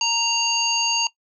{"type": "harmonic tone", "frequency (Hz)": 929, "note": "A#5", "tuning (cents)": -6, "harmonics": [1, 3, 5, 7], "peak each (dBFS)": [-26, -22, -23, -25], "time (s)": [0.01, 1.07], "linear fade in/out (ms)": 2, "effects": ["noise-tail reverb RT60 0.1 s tail -19 dB re dry"]}